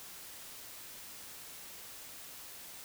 silence, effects white hiss -49 dBFS RMS until 2.84 s

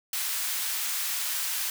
white high-pass noise, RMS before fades -30 dBFS, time 0.13-1.7 s, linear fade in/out 2 ms, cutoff 1200 Hz, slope 12 dB/octave, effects none

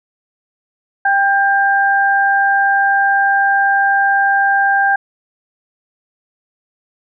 sine tone pair together, 791 / 1593 Hz, G5 / G6, +15 / +27 cents, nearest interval octave, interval 1212 cents, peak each -13 dBFS, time 1.05-4.96 s, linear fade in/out 5 ms, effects none

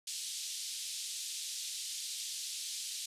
pink band-pass noise, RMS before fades -41 dBFS, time 0.07-3.06 s, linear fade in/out 5 ms, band 3500 to 9900 Hz, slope 24 dB/octave, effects resampled to 32000 Hz

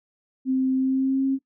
sine tone with pitch glide, 261.6 to 268.8 Hz, C4 to C4, 0 to +47 cents, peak -19 dBFS, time 0.45-1.39 s, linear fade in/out 50 ms, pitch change +47 cents, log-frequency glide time 0.75-1.25 s, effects noise-tail reverb RT60 0.1 s tail -18 dB re dry

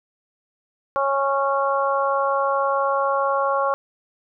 harmonic tone, 275.5 Hz, C#4, 11 cents flat, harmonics 2 / 3 / 4 / 5, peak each -22 / -26 / -22 / -28 dBFS, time 0.96-3.74 s, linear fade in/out 0 ms, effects none

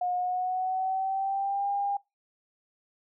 sine tone with pitch glide, 720 to 803.5 Hz, F#5 to G5, -47 to +43 cents, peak -26 dBFS, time 0.01-1.97 s, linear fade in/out 5 ms, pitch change +190 cents, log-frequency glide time 0.15-1.69 s, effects noise-tail reverb RT60 0.2 s tail -22 dB re dry

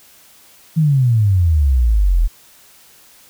sine exponential sweep, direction down, 164.81 to 38.89 Hz, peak -10 dBFS, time 0.76-2.28 s, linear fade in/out 20 ms, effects white hiss -47 dBFS RMS until 3.29 s

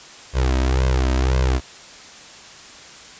sawtooth tone with flanger, 64.4 Hz, C2, 27 cents flat, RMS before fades -18 dBFS, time 0.33-1.61 s, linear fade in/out 50 ms, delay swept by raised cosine 1.9 to 3.2 ms, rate 1.9 Hz, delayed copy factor +0.8, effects white hiss -41 dBFS RMS until 3.19 s + resampled to 16000 Hz

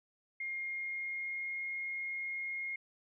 sine tone with pitch glide, 2129 to 2144 Hz, C7 to C7, +30 to +42 cents, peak -36 dBFS, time 0.4-2.76 s, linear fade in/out 5 ms, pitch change +12 cents, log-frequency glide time 0.56-1.65 s, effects none

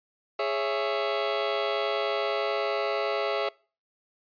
sawtooth chord, C# minor, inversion second, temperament just, 415.8 / 554.4 / 665.2 Hz, G#4 / C#5 / E5, +2 / 0 / +16 cents, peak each -26 dBFS, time 0.39-3.49 s, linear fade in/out 5 ms, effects noise-tail reverb RT60 0.4 s tail -25 dB re dry + resampled to 11025 Hz

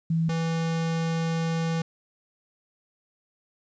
sine / square tone pair in turn, 163.7 / 164.3 Hz, E3 / E3, -12 / -5 cents, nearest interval unison, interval 7 cents, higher second, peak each -21 / -25 dBFS, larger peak first, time 0.1-0.29 / 0.29-1.82 s, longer second, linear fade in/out 5 ms, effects resampled to 16000 Hz + 10-bit

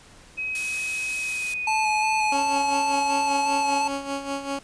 sine tone with pitch glide, 2538 to 2471 Hz, D#7 to D#7, +34 to -13 cents, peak -26 dBFS, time 0.37-2.34 s, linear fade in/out 20 ms, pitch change -47 cents, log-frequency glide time 1.2-1.73 s
blue noise, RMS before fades -31 dBFS, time 0.55-1.54 s, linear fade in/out 2 ms
square tone with vibrato, 864 Hz, A5, 32 cents flat, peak -22 dBFS, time 1.67-3.88 s, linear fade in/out 5 ms, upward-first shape square, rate 2.8 Hz, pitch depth 15 cents each way
15% pulse tone with tremolo, 277.2 Hz, C#4, in tune, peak -19 dBFS, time 2.32-4.59 s, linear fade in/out 2 ms, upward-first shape sine, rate 5.1 Hz, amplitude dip 65%
effects pink hiss -50 dBFS RMS until 4.63 s + resampled to 22050 Hz

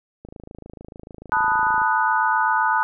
click train, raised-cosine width 2 ms, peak -25 dBFS, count 43, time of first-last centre 0.25-1.817 s, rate 26.8 Hz
sine chord, B dominant seventh, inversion third, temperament equal, 880 / 987.8 / 1244.5 / 1480 Hz, A5 / B5 / D#6 / F#6, 0 / 0 / 0 / 0 cents, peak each -21 / -23 / -24 / -22 dBFS, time 1.32-2.83 s, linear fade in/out 0 ms
effects none

